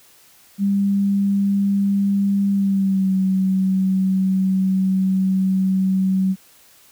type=tone with pitch glide; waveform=sine; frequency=198.9 to 189.59 Hz; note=G3 to F#3; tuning=+25 to +42 cents; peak=-15 dBFS; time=0.58-6.36 s; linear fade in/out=50 ms; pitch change=-83 cents; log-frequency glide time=2.51-3.13 s; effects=white hiss -51 dBFS RMS until 6.91 s